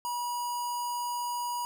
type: tone with notch filter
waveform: square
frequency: 967 Hz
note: B5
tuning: 37 cents flat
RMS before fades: -33 dBFS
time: 0.05-1.65 s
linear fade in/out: 0 ms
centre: 2100 Hz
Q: 0.58
effects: none